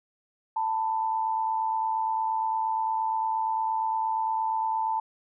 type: tone pair together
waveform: sine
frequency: 886.4 / 995 Hz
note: A5 / B5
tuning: +13 / +13 cents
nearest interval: major second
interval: 200 cents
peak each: -25 / -33 dBFS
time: 0.56-5 s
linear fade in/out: 5 ms
effects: none